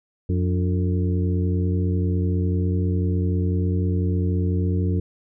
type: harmonic tone with a mistuned harmonic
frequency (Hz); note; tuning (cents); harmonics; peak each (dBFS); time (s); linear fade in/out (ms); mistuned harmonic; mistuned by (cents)
90.1; F#2; -45; 1 / 2 / 3 / 4 / 5; -20 / -26 / -30 / -32 / -34; 0.29-5; 5; 3; +100
effects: none